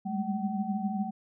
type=tone cluster; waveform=sine; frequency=195.9 / 203.3 / 215.7 / 760 Hz; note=G3 / G#3 / A3 / F#5; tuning=-1 / -37 / -34 / +46 cents; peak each=-33 / -34 / -34 / -36 dBFS; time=0.05-1.11 s; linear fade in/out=20 ms; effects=none